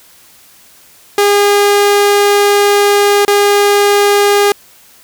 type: tone with dropouts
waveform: sawtooth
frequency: 407.2 Hz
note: G#4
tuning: 34 cents flat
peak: -3 dBFS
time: 1.18-4.52 s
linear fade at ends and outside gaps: 2 ms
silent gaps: 3.25-3.279 s
effects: white hiss -43 dBFS RMS until 5.03 s